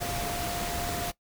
sine tone in noise, 698.5 Hz, F5, in tune, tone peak -35 dBFS, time 0-1.12 s, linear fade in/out 20 ms, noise pink, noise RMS -33 dBFS, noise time 0-1.12 s, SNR -5 dB, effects noise-tail reverb RT60 0.1 s tail -19 dB re dry

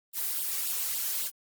blue noise with flanger, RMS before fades -31 dBFS, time 0.13-1.31 s, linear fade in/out 50 ms, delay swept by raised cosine 0.23 to 2.63 ms, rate 3.6 Hz, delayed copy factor +0.8, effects Opus 24 kbps

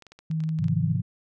clicks, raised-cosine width 0.2 ms, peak -30 dBFS, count 11, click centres 0.023 / 0.067 / 0.12 / 0.19 / 0.313 / 0.404 / 0.438 / 0.491 / 0.588 / 0.642 / 0.683 s
sine tone with vibrato, 158.7 Hz, D#3, 35 cents sharp, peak -24 dBFS, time 0.3-0.96 s, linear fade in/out 5 ms, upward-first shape triangle, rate 6.1 Hz, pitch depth 12 cents each way
sine chord, F minor, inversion first, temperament equal, 103.83 / 130.81 / 174.61 Hz, Ab2 / C3 / F3, 0 / 0 / 0 cents, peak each -28 dBFS, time 0.59-1.02 s, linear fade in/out 10 ms
effects none

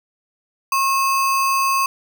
sine tone with sample-and-hold, 1082 Hz, C#6, 42 cents flat, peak -15 dBFS, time 0.72-1.86 s, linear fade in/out 2 ms, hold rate 3675 Hz, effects none

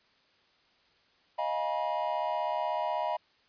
triangle chord, F half-diminished seventh, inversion third, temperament equal with one note detuned, 622.3 / 698.5 / 830.6 / 965.2 Hz, Eb5 / F5 / Ab5 / Cb6, 0 / 0 / 0 / -40 cents, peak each -32 / -33 / -35 / -31 dBFS, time 1.38-3.17 s, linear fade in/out 10 ms, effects white hiss -66 dBFS RMS until 3.48 s + resampled to 11025 Hz

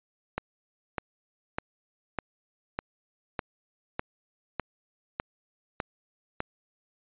click train, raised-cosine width 0.5 ms, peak -14 dBFS, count 11, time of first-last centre 0.38-6.404 s, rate 1.66 Hz, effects resampled to 8000 Hz

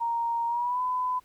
sine tone with pitch glide, 932.3 to 1005 Hz, A#5 to B5, 0 to +30 cents, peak -25 dBFS, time 0-1.2 s, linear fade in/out 20 ms, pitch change +130 cents, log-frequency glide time 0.47-0.81 s, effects pink hiss -63 dBFS RMS until 1.24 s

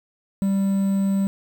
triangle tone, 196 Hz, G3, in tune, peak -16 dBFS, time 0.42-1.27 s, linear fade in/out 0 ms, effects 7-bit

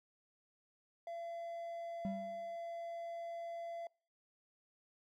triangle tone, 678 Hz, E5, 49 cents sharp, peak -40 dBFS, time 1.07-3.87 s, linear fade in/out 2 ms
triangle tone with exponential decay, 196 Hz, G3, in tune, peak -33 dBFS, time 2.05-2.56 s, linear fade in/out 0 ms, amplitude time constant 110 ms
effects noise-tail reverb RT60 0.4 s tail -26 dB re dry

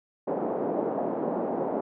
white band-pass noise, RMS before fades -29 dBFS, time 0.27-1.81 s, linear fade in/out 10 ms, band 200 to 700 Hz, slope 24 dB/octave, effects none

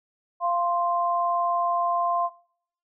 sine tone pair together, 693.3 / 1046.5 Hz, F5 / C6, -13 / 0 cents, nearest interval perfect fifth, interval 713 cents, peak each -24 dBFS, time 0.4-2.3 s, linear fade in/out 50 ms, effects noise-tail reverb RT60 0.6 s tail -20 dB re dry

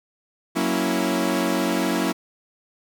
sawtooth chord, F# dominant seventh, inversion none, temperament equal, 185 / 233.1 / 277.2 / 329.6 Hz, F#3 / A#3 / C#4 / E4, 0 / 0 / 0 / 0 cents, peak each -23 / -23 / -22 / -21 dBFS, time 0.55-2.13 s, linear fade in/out 20 ms, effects none

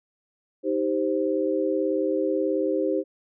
sine chord, C minor, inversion first, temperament just, 314 / 392.4 / 523.3 Hz, Eb4 / G4 / C5, +16 / +2 / 0 cents, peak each -26 dBFS, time 0.63-3.04 s, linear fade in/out 50 ms, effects none

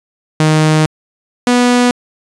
sawtooth tone pair in turn, 155.56 / 245.2 Hz, D#3 / B3, 0 / -12 cents, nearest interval minor sixth, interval 788 cents, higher second, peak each -4 dBFS, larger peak neither, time 0.4-0.86 / 1.47-1.91 s, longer first, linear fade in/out 2 ms, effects resampled to 22050 Hz

